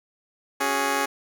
10% pulse chord, C# suspended fourth, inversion none, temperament just, 277.2 / 369.6 / 415.8 Hz, C#4 / F#4 / G#4, 0 / -2 / +2 cents, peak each -19 / -23 / -18 dBFS, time 0.6-1.06 s, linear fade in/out 10 ms, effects none

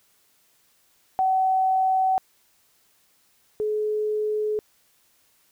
sine tone pair in turn, 757 / 425.8 Hz, F#5 / G#4, +39 / +43 cents, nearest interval minor seventh, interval 996 cents, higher first, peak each -18 / -22 dBFS, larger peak first, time 1.19-2.18 / 3.6-4.59 s, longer neither, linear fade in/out 0 ms, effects white hiss -63 dBFS RMS until 5.51 s

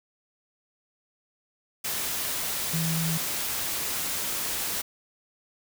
sine tone in noise, 163.5 Hz, E3, 14 cents flat, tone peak -26 dBFS, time 2.73-3.18 s, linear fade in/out 10 ms, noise white, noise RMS -30 dBFS, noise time 1.84-4.82 s, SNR +1 dB, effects none

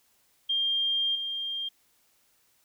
sine tone with level steps, 3200 Hz, G7, 35 cents sharp, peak -24 / -30 dBFS, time 0.49-1.69 s, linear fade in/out 10 ms, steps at 1.15 s, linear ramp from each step 5 ms, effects white hiss -67 dBFS RMS until 2.64 s

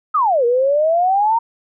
sine exponential two-way sweep, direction down then up, 1318.5 to 466.2 to 938 Hz, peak -12 dBFS, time 0.14-1.39 s, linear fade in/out 10 ms, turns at 0.45 s, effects none

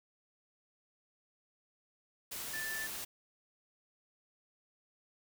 sine tone in noise, 1760 Hz, A6, in tune, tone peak -38 dBFS, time 2.53-2.87 s, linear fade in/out 10 ms, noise white, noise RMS -42 dBFS, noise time 2.31-3.05 s, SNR +1 dB, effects none

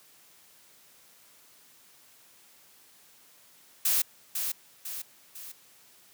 blue noise with echo, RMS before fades -25 dBFS, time 3.85-4.02 s, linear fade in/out 5 ms, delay 500 ms, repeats 3, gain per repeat -6 dB, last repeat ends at 5.52 s, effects white hiss -58 dBFS RMS until 6.13 s + high-pass 100 Hz 12 dB/octave

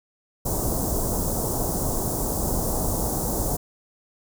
pink band-stop noise, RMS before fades -25 dBFS, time 0.45-3.57 s, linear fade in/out 10 ms, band 900 to 6700 Hz, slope 24 dB/octave, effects none

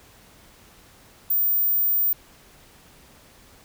sine tone, 14740 Hz, A#9, 21 cents flat, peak -18 dBFS, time 1.3-2.13 s, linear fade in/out 5 ms, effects pink hiss -52 dBFS RMS until 3.64 s

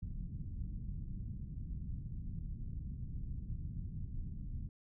pink low-pass noise, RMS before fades -42 dBFS, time 0.02-4.69 s, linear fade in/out 5 ms, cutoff 180 Hz, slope 24 dB/octave, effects none

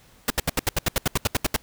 pink noise bursts, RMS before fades -21 dBFS, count 14, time 0.28-1.563 s, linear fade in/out 2 ms, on 22 ms, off 75 ms, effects pink hiss -55 dBFS RMS until 1.62 s

